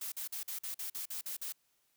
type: noise bursts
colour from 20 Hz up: blue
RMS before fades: -40 dBFS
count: 10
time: 0.01-1.524 s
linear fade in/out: 5 ms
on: 110 ms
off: 46 ms
effects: white hiss -75 dBFS RMS until 1.96 s